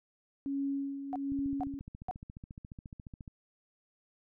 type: tone with tremolo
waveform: sine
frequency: 277.2 Hz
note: C#4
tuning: in tune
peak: -30 dBFS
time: 0.46-1.79 s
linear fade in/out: 0 ms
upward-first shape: sine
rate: 1.3 Hz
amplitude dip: 60%
type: tone bursts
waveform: sine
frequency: 740 Hz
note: F#5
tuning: in tune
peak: -33 dBFS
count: 3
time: 1.13-2.111 s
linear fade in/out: 0 ms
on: 27 ms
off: 450 ms
type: click train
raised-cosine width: 5 ms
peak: -33 dBFS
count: 29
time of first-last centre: 1.32-3.278 s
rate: 14.3 Hz
effects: none